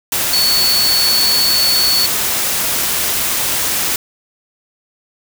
sine tone in noise, 4435 Hz, C#8, in tune, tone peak -12 dBFS, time 0.33-2.06 s, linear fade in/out 2 ms, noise white, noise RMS -17 dBFS, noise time 0.12-3.96 s, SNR +2 dB, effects none

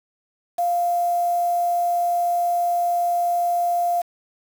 sine tone with quantisation, 698.5 Hz, F5, in tune, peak -18 dBFS, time 0.58-4.02 s, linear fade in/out 10 ms, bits 6, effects none

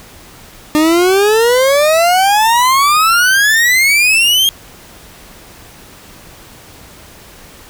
40% pulse exponential sweep, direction up, 300 to 3258 Hz, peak -7 dBFS, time 0.75-4.49 s, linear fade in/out 0 ms, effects pink hiss -38 dBFS RMS until 7.69 s

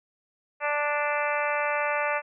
harmonic tone, 293.7 Hz, D4, in tune, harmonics 2 / 3 / 4 / 5 / 6 / 7 / 8 / 9, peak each -29 / -31 / -32 / -33 / -34 / -34 / -35 / -36 dBFS, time 0.6-2.22 s, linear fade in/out 50 ms, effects none

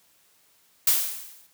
blue noise with exponential decay, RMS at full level -17 dBFS, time 0.87-1.47 s, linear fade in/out 5 ms, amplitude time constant 130 ms, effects white hiss -62 dBFS RMS until 1.53 s + high-pass 60 Hz 12 dB/octave

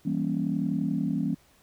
sine chord, E diminished seventh, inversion none, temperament equal with one note detuned, 164.81 / 196 / 236.7 / 277.2 Hz, E3 / G3 / Bb3 / Db4, 0 / 0 / +27 / 0 cents, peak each -30 dBFS, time 0.05-1.35 s, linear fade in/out 10 ms, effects tanh soft clip ceiling -15 dBFS + pink hiss -61 dBFS RMS until 1.62 s

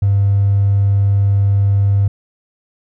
triangle tone with hard clipping, 99.7 Hz, G2, 30 cents sharp, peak -10 dBFS, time 0.02-2.08 s, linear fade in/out 5 ms, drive 3 dB, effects none

